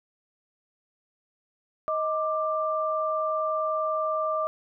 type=tone pair together; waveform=sine; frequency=628 / 1182.5 Hz; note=D#5 / D6; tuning=+16 / +12 cents; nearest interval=major seventh; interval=1096 cents; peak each=-27 dBFS; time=1.88-4.47 s; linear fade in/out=0 ms; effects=none